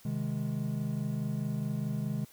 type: chord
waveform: triangle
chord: Ab major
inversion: first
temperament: equal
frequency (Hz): 130.81 / 155.56 / 207.7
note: C3 / Eb3 / Ab3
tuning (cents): 0 / 0 / 0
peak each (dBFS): -33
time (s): 0.05-2.25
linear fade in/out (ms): 5
effects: white hiss -58 dBFS RMS until 2.32 s